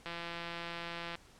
click train, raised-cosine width 0.3 ms, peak -25 dBFS, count 187, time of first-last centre 0.06-1.154 s, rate 170 Hz, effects pink hiss -60 dBFS RMS until 1.39 s + low-pass 9000 Hz 12 dB/octave

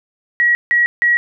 sine tone bursts, 1913 Hz, A#6, 44 cents sharp, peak -10 dBFS, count 3, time 0.4-1.17 s, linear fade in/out 0 ms, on 150 ms, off 160 ms, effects none

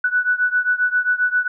sine beating tone pair, 1480 / 1487.5 Hz, F#6 / F#6, 0 / +9 cents, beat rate 7.5 Hz, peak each -18 / -20 dBFS, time 0.04-1.48 s, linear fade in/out 5 ms, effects none

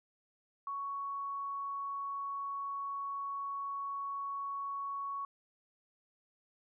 sine tone, 1114 Hz, C#6, 8 cents sharp, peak -36 dBFS, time 0.67-5.25 s, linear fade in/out 2 ms, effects none

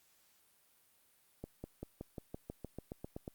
accelerating click train, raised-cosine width 2 ms, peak -29 dBFS, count 13, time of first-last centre 1.44-3.279 s, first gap 200 ms, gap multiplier 0.95, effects white hiss -70 dBFS RMS until 3.34 s + Opus 48 kbps

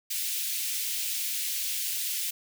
white high-pass noise, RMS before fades -31 dBFS, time 0.1-2.31 s, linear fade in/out 10 ms, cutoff 2300 Hz, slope 24 dB/octave, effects none

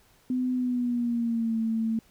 sine tone with pitch glide, 253.1 to 224.2 Hz, B3 to A3, +43 to +33 cents, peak -24 dBFS, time 0.3-1.99 s, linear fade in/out 2 ms, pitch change -210 cents, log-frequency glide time 0.53-1.58 s, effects pink hiss -61 dBFS RMS until 2.1 s

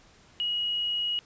sine tone, 2900 Hz, F#7, 35 cents flat, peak -26 dBFS, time 0.4-1.19 s, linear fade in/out 0 ms, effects pink hiss -57 dBFS RMS until 1.25 s + resampled to 16000 Hz

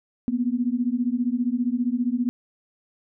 sine beating tone pair, 236.7 / 251.7 Hz, A#3 / B3, +27 / +33 cents, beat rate 15 Hz, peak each -24 dBFS, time 0.28-2.29 s, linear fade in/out 0 ms, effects none

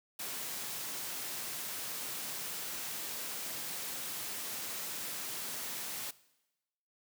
white high-pass noise, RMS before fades -40 dBFS, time 0.19-6.11 s, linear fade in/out 5 ms, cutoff 110 Hz, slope 48 dB/octave, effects noise-tail reverb RT60 1.0 s tail -20 dB re dry

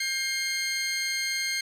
20% pulse tone pair together, 1590.9 / 2129 Hz, G6 / C7, +25 / +30 cents, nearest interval perfect fourth, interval 505 cents, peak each -30 / -22 dBFS, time 0-1.61 s, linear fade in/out 5 ms, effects low-pass 12000 Hz 12 dB/octave

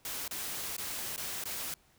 white noise with dropouts, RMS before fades -38 dBFS, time 0.05-1.74 s, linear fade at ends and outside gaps 1 ms, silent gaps 0.279-0.31 / 0.766-0.782 / 1.162-1.178 / 1.439-1.455 s, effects pink hiss -66 dBFS RMS until 1.98 s

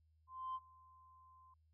sine tone with ADSR envelope, 1039 Hz, C6, 12 cents flat, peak -38 dBFS, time 0.27-1.54 s, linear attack 280 ms, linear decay 43 ms, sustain -24 dB, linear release 4 ms, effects tanh soft clip ceiling -37 dBFS + added 79 Hz sine -70 dBFS peak until 1.73 s

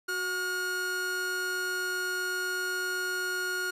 45% pulse tone pair together, 369.7 / 1431 Hz, F#4 / F6, -1 / +42 cents, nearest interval octave + major seventh, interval 2343 cents, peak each -37 / -30 dBFS, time 0.08-3.71 s, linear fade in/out 10 ms, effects resampled to 32000 Hz

